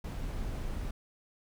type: noise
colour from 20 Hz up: brown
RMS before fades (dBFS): -36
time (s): 0.04-0.91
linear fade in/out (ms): 5
effects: none